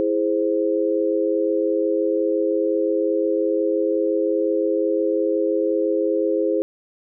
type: chord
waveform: sine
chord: E augmented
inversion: none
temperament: equal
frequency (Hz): 329.6 / 415.3 / 523.3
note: E4 / G#4 / B#4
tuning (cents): 0 / 0 / 0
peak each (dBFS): -22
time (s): 0-6.62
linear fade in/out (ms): 0
effects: none